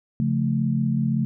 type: chord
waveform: sine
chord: Db augmented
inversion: none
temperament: equal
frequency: 138.59 / 174.61 / 220 Hz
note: Db3 / F3 / A3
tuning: 0 / 0 / 0 cents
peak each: -23 / -27 / -23 dBFS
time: 0.2-1.25 s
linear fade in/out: 0 ms
effects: none